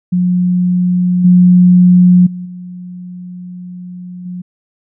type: tone with level steps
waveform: sine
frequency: 179.6 Hz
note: F3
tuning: 49 cents sharp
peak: -9 / -3 / -21 / -25 / -21 dBFS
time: 0.12-4.42 s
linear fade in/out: 10 ms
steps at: 1.24 / 2.26 / 2.45 / 4.25 s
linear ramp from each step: 10 ms
effects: none